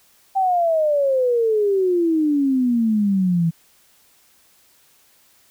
sine exponential sweep, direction down, 784 to 162.1 Hz, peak -15 dBFS, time 0.35-3.51 s, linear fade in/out 20 ms, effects white hiss -56 dBFS RMS until 5.5 s

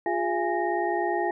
sine tone cluster, 351 / 410 / 680 / 828 / 1855 Hz, F4 / G#4 / F5 / G#5 / A#6, +9 / -22 / -46 / -5 / -9 cents, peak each -28 / -32 / -31 / -28 / -34 dBFS, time 0.06-1.31 s, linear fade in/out 2 ms, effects none

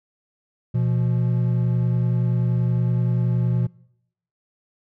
triangle tone pair together, 122.1 / 172.68 Hz, B2 / F3, -19 / -19 cents, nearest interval tritone, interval 600 cents, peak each -17 / -23 dBFS, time 0.74-3.67 s, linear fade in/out 10 ms, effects noise-tail reverb RT60 0.8 s tail -24 dB re dry

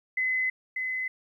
sine tone pair in turn, 2031 / 2031 Hz, B6 / B6, +48 / +48 cents, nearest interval unison, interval 0 cents, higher neither, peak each -24 / -28 dBFS, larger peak first, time 0.17-0.5 / 0.76-1.08 s, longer first, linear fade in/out 5 ms, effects 11-bit

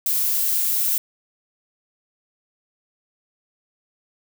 violet noise, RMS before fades -21 dBFS, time 0.06-0.98 s, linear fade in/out 2 ms, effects none

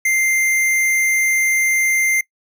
square tone, 2093 Hz, C7, in tune, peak -15 dBFS, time 0.05-2.21 s, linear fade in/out 5 ms, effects noise-tail reverb RT60 0.1 s tail -21 dB re dry

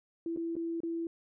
sine tone with dropouts, 333.2 Hz, E4, 19 cents sharp, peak -32 dBFS, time 0.26-1.07 s, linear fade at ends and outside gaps 2 ms, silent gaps 0.363-0.372 / 0.555-0.565 / 0.804-0.833 s, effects none

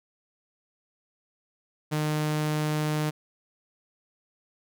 sawtooth tone, 152.4 Hz, D#3, 36 cents flat, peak -21 dBFS, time 1.91-3.11 s, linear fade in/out 20 ms, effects none

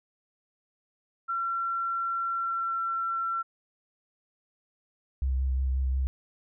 sine tone with pitch glide, 1360 to 1352.2 Hz, F6 to E6, -46 to +44 cents, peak -27 dBFS, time 1.28-3.43 s, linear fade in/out 20 ms, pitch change -10 cents, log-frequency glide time 2.34-2.76 s
sine tone with vibrato, 65.6 Hz, C2, 5 cents sharp, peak -24 dBFS, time 5.22-6.07 s, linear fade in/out 0 ms, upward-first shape sine, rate 5.6 Hz, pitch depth 23 cents each way
effects none

